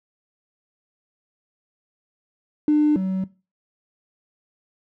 triangle tone pair in turn, 300 / 188.99 Hz, D4 / F#3, +37 / +37 cents, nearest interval minor sixth, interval 800 cents, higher first, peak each -10 / -19 dBFS, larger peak first, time 2.68-2.96 / 2.96-3.24 s, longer neither, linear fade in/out 2 ms, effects noise-tail reverb RT60 0.3 s tail -19 dB re dry + tanh soft clip ceiling -12 dBFS

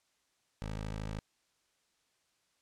15% pulse tone, 53 Hz, G#1, 36 cents sharp, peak -31 dBFS, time 0.62-1.19 s, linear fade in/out 0 ms, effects white hiss -75 dBFS RMS until 2.61 s + low-pass 8000 Hz 12 dB/octave

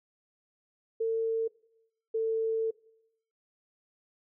sine tone pair in turn, 450.6 / 447 Hz, A4 / A4, +41 / +27 cents, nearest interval unison, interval 14 cents, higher first, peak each -26 dBFS, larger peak neither, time 1-1.48 / 2.14-2.71 s, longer second, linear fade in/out 10 ms, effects noise-tail reverb RT60 0.8 s tail -22 dB re dry

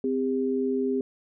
sine tone pair together, 258.8 / 402.2 Hz, C4 / G4, -19 / +44 cents, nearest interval minor sixth, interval 763 cents, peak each -26 dBFS, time 0.04-1.01 s, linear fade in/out 2 ms, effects none

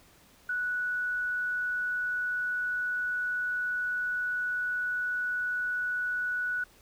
sine tone, 1475 Hz, F#6, 6 cents flat, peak -28 dBFS, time 0.49-6.64 s, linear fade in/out 5 ms, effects pink hiss -59 dBFS RMS until 6.81 s

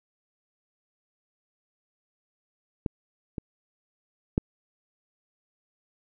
clicks, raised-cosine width 3 ms, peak -14 / -19 / -9 dBFS, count 3, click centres 2.862 / 3.382 / 4.379 s, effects none

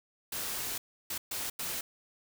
white noise bursts at uneven times, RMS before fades -36 dBFS, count 4, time 0.32-0.78 / 1.1-1.18 / 1.31-1.5 / 1.59-1.81 s, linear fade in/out 5 ms, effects none

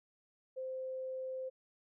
sine tone, 520 Hz, C5, 11 cents flat, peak -38 dBFS, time 0.56-1.5 s, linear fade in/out 20 ms, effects none

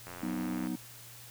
click train, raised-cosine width 0.5 ms, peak -29 dBFS, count 54, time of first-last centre 0.07-0.672 s, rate 88.1 Hz
triangle chord, B major, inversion second, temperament equal, 185 / 246.9 / 311.1 Hz, F#3 / B3 / D#4, 0 / 0 / 0 cents, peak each -36 / -34 / -35 dBFS, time 0.22-0.76 s, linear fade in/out 10 ms
effects added 118 Hz sine -55 dBFS peak until 1.3 s + white hiss -51 dBFS RMS until 1.3 s

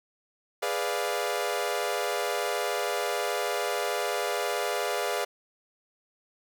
sawtooth chord, G# diminished seventh, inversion none, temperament equal, 415.3 / 493.9 / 587.3 / 698.5 Hz, G#4 / B4 / D5 / F5, 0 / 0 / 0 / 0 cents, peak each -29 dBFS, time 0.62-5.25 s, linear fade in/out 10 ms, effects none

